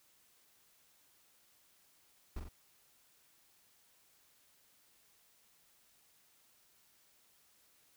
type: noise with echo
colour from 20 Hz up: brown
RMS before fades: -40 dBFS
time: 2.36-2.4 s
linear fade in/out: 5 ms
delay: 44 ms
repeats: 2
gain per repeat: -4 dB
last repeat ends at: 2.488 s
effects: white hiss -69 dBFS RMS until 7.96 s